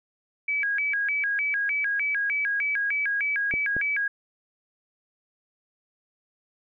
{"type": "tone with vibrato", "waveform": "sine", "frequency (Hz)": 1940, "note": "B6", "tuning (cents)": -31, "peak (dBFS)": -23, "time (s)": [0.48, 4.08], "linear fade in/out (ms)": 5, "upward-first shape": "square", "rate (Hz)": 3.3, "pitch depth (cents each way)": 290}
{"type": "clicks", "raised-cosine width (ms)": 2, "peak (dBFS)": -20, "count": 2, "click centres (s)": [3.539, 3.766]}
{"effects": []}